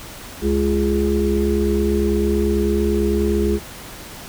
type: harmonic tone with a mistuned harmonic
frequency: 69 Hz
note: C#2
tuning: 7 cents flat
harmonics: 1 / 3 / 5 / 6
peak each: -21 / -21 / -21 / -21 dBFS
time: 0.41-3.6 s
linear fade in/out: 50 ms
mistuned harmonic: 3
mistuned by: +19 cents
effects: pink hiss -36 dBFS RMS until 4.28 s